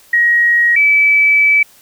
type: tone pair in turn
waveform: sine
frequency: 1892 / 2302 Hz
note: A#6 / D7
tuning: +25 / -35 cents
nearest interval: minor third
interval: 340 cents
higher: second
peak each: -8 / -7 dBFS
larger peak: second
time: 0.13-0.76 / 0.76-1.63 s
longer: second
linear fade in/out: 5 ms
effects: white hiss -46 dBFS RMS until 1.81 s